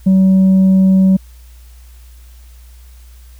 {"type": "tone with tanh clipping", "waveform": "sine", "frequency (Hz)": 189.8, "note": "F#3", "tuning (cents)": 44, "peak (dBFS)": -7, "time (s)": [0.06, 1.17], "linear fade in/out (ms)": 10, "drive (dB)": 2, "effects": ["added 60 Hz sine -36 dBFS peak until 3.39 s", "white hiss -50 dBFS RMS until 3.39 s"]}